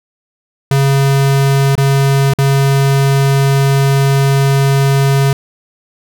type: tone with dropouts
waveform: square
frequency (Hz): 137.6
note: C#3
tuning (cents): -12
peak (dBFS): -9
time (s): 0.71-5.33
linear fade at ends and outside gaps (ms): 2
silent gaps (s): 1.754-1.778 / 2.336-2.386
effects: none